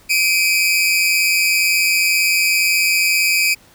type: tone pair together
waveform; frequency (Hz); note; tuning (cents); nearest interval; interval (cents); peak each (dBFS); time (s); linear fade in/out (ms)
sawtooth; 2329 / 2507; D7 / D#7; -15 / +12; minor second; 127; -13; 0.09-3.55; 20
effects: pink hiss -49 dBFS RMS until 3.74 s